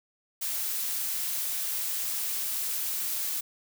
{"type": "noise", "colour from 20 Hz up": "blue", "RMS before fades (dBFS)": -31, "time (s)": [0.41, 3.41], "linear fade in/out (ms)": 10, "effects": []}